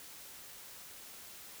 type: silence
effects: white hiss -51 dBFS RMS until 1.6 s